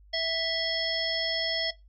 harmonic tone with a mistuned harmonic, 659.3 Hz, E5, in tune, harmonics 1 / 3 / 5 / 7 / 8, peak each -32 / -34 / -32 / -37 / -32 dBFS, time 0.13-1.71 s, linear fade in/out 10 ms, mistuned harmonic 7, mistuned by -87 cents, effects noise-tail reverb RT60 0.2 s tail -18 dB re dry + added 50 Hz sine -52 dBFS peak until 1.88 s

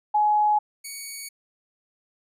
sine / 5% pulse tone pair in turn, 842 / 2241 Hz, G#5 / C#7, +24 / +18 cents, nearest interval octave + perfect fourth, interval 1694 cents, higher second, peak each -17 / -24 dBFS, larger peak first, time 0.14-0.59 / 0.84-1.29 s, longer neither, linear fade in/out 10 ms, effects resampled to 32000 Hz

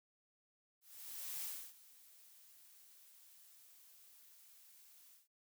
blue noise with ADSR envelope, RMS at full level -43 dBFS, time 0.81-5.28 s, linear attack 620 ms, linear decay 300 ms, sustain -20 dB, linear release 150 ms, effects none

